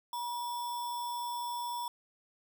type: tone with sample-and-hold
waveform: sine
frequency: 962 Hz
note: B5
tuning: 46 cents flat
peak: -34 dBFS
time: 0.13-1.88 s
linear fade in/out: 2 ms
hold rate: 4410 Hz
effects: none